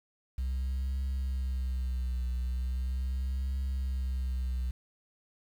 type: tone with vibrato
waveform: sine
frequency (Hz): 64.2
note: C2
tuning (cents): -32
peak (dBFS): -27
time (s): 0.38-4.71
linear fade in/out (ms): 5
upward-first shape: triangle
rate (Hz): 0.39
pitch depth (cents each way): 70
effects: tanh soft clip ceiling -28 dBFS + 9-bit